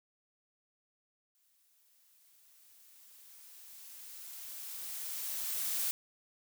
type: noise with exponential growth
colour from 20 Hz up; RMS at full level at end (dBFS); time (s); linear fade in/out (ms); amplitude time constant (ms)
blue; -33; 1.35-5.91; 0; 990
effects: none